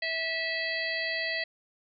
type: harmonic tone with a mistuned harmonic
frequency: 652 Hz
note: E5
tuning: 19 cents flat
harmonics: 1 / 3 / 4 / 5 / 6 / 7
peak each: -37 / -31 / -38 / -42 / -40 / -38 dBFS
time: 0.02-1.44 s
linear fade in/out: 5 ms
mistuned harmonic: 6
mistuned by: +69 cents
effects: none